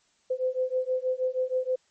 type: beating tone pair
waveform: sine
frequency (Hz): 509 / 515.3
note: C5 / C5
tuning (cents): -48 / -27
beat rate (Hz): 6.3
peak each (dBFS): -28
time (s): 0.3-1.76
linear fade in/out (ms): 10
effects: white hiss -67 dBFS RMS until 1.9 s + MP3 32 kbps